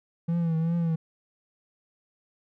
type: tone with vibrato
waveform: triangle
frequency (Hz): 165.8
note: E3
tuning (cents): +10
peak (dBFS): -21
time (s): 0.28-0.96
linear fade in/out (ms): 10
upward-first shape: triangle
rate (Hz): 2.6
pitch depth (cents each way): 66
effects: none